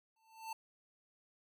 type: tone with exponential growth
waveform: square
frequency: 891 Hz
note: A5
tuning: 22 cents sharp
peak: -39 dBFS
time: 0.16-0.53 s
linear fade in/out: 5 ms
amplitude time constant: 79 ms
effects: none